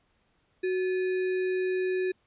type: tone with sample-and-hold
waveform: sine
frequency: 370 Hz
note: F#4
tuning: in tune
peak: -25 dBFS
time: 0.63-2.12 s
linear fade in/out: 10 ms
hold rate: 2100 Hz
effects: pink hiss -70 dBFS RMS until 2.26 s + resampled to 8000 Hz